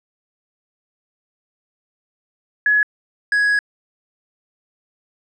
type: tone pair in turn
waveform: sine / triangle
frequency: 1690 / 1667.7 Hz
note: G#6 / G#6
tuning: +30 / +7 cents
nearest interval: unison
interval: 23 cents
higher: first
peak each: -12 dBFS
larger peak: neither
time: 2.66-2.83 / 3.32-3.59 s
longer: second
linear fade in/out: 2 ms
effects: resampled to 22050 Hz